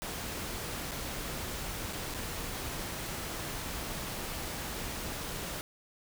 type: noise with dropouts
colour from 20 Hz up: pink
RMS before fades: -38 dBFS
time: 0.02-5.61 s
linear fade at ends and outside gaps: 0 ms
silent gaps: 0.911-0.917 / 1.927-1.931 / 2.14-2.146 s
effects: none